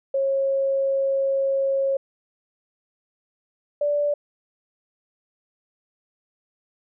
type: tone pair in turn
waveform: sine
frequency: 544 / 583.1 Hz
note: C#5 / D5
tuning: -33 / -13 cents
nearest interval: minor second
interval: 120 cents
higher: second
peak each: -19 dBFS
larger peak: neither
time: 0.14-1.97 / 3.81-4.14 s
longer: first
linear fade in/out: 5 ms
effects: none